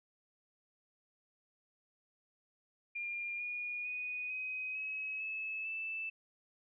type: tone with pitch steps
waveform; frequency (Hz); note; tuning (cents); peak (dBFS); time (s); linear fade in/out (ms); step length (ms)
sine; 2404 / 2442 / 2480 / 2519 / 2559 / 2599 / 2640; D7 / D#7 / D#7 / D#7 / D#7 / E7 / E7; +40 / -33 / -6 / +21 / +48 / -25 / +2; -37; 2.95-6.1; 10; 450
effects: none